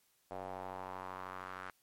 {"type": "tone with band-pass filter sweep", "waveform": "square", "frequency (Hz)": 46.49, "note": "F#1", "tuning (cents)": 9, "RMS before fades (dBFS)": -45, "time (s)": [0.31, 1.7], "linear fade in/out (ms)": 0, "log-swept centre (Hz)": [690, 1400], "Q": 2.7, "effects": ["white hiss -73 dBFS RMS until 1.82 s", "MP3 64 kbps"]}